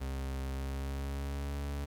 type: tone with pitch glide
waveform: 40% pulse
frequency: 67 to 70.94 Hz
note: C2 to C#2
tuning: +42 to +41 cents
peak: -34 dBFS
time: 0-1.86 s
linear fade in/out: 20 ms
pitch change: +99 cents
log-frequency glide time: 0.49-1.6 s
effects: 10-bit